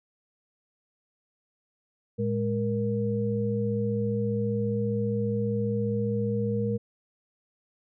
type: tone cluster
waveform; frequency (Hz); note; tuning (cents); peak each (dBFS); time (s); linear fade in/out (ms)
sine; 112.1 / 207 / 470.3; A2 / G#3 / A#4; +33 / -5 / +15; -29; 2.18-6.78; 20
effects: none